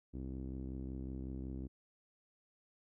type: tone with low-pass filter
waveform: sawtooth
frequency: 65.41 Hz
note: C2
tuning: in tune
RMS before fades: -43 dBFS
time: 0.13-1.68 s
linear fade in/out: 20 ms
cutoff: 300 Hz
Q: 2.7
effects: none